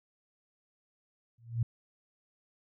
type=tone with exponential growth; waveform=sine; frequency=116.54 Hz; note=A#2; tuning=in tune; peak=-23 dBFS; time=1.38-1.63 s; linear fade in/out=5 ms; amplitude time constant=53 ms; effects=none